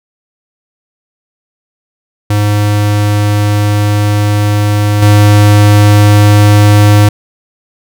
square tone with level steps, 103.83 Hz, G#2, in tune, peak -8 / -3 dBFS, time 2.3-7.09 s, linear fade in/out 5 ms, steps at 5.02 s, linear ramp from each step 5 ms, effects none

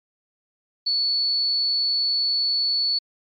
sine tone, 4435 Hz, C#8, in tune, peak -19 dBFS, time 0.86-2.99 s, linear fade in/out 10 ms, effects MP3 32 kbps

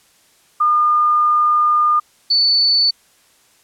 sine tone pair in turn, 1213 / 4485 Hz, D#6 / C#8, -44 / +19 cents, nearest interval octave + major seventh, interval 2263 cents, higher second, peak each -11 dBFS, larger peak neither, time 0.6-2 / 2.3-2.91 s, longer first, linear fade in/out 10 ms, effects white hiss -54 dBFS RMS until 3.63 s + low-pass 11000 Hz 12 dB/octave

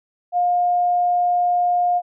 sine tone, 710 Hz, F5, 28 cents sharp, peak -15 dBFS, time 0.32-2.02 s, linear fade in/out 50 ms, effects none

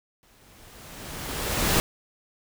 pink noise with exponential growth, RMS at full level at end -20 dBFS, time 0.23-1.8 s, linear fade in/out 0 ms, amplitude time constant 340 ms, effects none

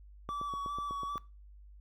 click train, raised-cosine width 2 ms, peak -31 dBFS, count 8, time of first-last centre 0.29-1.157 s, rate 8.07 Hz
triangle tone with vibrato, 1142 Hz, D6, 49 cents flat, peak -33 dBFS, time 0.29-1.18 s, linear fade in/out 0 ms, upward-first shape square, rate 2.5 Hz, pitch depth 22 cents each way
effects noise-tail reverb RT60 0.3 s tail -20 dB re dry + added 50 Hz sine -51 dBFS peak until 1.8 s

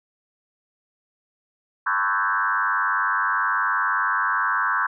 sine tone with frequency modulation, 1314 Hz, E6, 6 cents flat, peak -19 dBFS, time 1.86-4.87 s, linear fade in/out 10 ms, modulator 99 Hz, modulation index 3.4, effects none

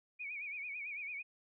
sine tone with vibrato, 2349 Hz, D7, in tune, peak -40 dBFS, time 0.19-1.23 s, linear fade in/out 20 ms, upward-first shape sine, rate 9 Hz, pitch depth 110 cents each way, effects none

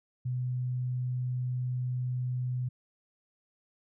sine tone, 125.6 Hz, B2, 30 cents sharp, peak -29 dBFS, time 0.25-2.69 s, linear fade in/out 10 ms, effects none

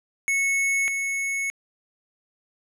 square tone pair in turn, 2201 / 2201 Hz, C#7 / C#7, -13 / -13 cents, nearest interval unison, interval 0 cents, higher neither, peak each -21 / -25 dBFS, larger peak first, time 0.28-0.88 / 0.88-1.5 s, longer second, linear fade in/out 0 ms, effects low-pass 12000 Hz 12 dB/octave

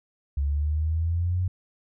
sine exponential sweep, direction up, 69.3 to 92.5 Hz, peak -22 dBFS, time 0.37-1.48 s, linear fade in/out 5 ms, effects none

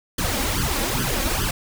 pink noise with flanger, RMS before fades -23 dBFS, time 0.18-1.51 s, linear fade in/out 5 ms, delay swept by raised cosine 0.63 to 3.73 ms, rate 2.4 Hz, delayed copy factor +0.9, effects none

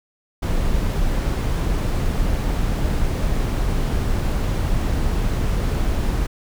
brown noise, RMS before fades -20 dBFS, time 0.42-6.27 s, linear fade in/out 10 ms, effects none

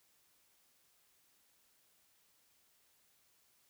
silence, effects white hiss -72 dBFS RMS until 3.69 s

